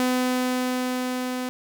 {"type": "tone with level ramp", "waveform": "sawtooth", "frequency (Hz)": 252.6, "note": "B3", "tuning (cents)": 39, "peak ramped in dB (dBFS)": [-16, -23], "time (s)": [0, 1.49], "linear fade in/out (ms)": 0, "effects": []}